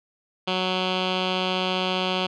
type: tone with low-pass filter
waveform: 10% pulse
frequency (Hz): 185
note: F#3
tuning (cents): 0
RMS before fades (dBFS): -25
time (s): 0.47-2.27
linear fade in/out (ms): 10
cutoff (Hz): 3500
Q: 6.6
effects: none